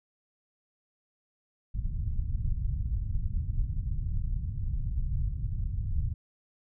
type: low-pass noise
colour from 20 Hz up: pink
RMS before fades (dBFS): -30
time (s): 1.74-6.14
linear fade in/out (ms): 10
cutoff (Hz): 120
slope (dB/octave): 24
effects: none